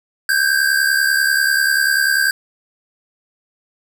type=tone pair together; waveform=square; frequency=1548 / 1618.2 Hz; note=G6 / G#6; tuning=-22 / -45 cents; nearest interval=minor second; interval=77 cents; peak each=-17 dBFS; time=0.29-2.31 s; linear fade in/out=2 ms; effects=none